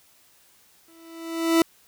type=tone with exponential growth; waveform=40% pulse; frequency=329.6 Hz; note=E4; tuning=in tune; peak=-13 dBFS; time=0.88-1.62 s; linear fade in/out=2 ms; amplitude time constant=160 ms; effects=white hiss -58 dBFS RMS until 1.87 s